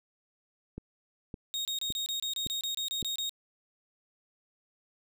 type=click train; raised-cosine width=3 ms; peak=-26 dBFS; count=5; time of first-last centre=0.78-3.027 s; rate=1.78 Hz
type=tone bursts; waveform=35% pulse; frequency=3729 Hz; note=A#7; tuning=in tune; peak=-29 dBFS; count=13; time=1.54-3.294 s; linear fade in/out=0 ms; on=110 ms; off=27 ms
effects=none